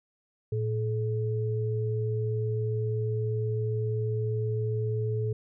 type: tone pair together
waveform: sine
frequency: 113.5 / 428.5 Hz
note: A#2 / A4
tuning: -46 / -46 cents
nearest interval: octave + major seventh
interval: 2300 cents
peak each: -27 / -32 dBFS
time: 0.52-5.33 s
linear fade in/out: 5 ms
effects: none